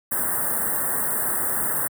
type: band-stop noise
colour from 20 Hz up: white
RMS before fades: -24 dBFS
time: 0.11-1.88 s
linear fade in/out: 10 ms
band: 1900 to 8100 Hz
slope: 96 dB/octave
effects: high-pass 100 Hz 12 dB/octave